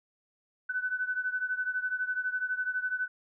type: beating tone pair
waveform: sine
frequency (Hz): 1499 / 1511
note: F#6 / F#6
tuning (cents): +22 / +36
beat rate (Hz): 12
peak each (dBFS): -31 / -34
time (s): 0.69-3.08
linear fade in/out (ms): 10
effects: none